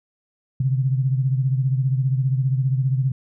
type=beating tone pair; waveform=sine; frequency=130.2 / 145.2 Hz; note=C3 / D3; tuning=-8 / -19 cents; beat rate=15 Hz; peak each=-18 / -25 dBFS; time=0.6-3.12 s; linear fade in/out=5 ms; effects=none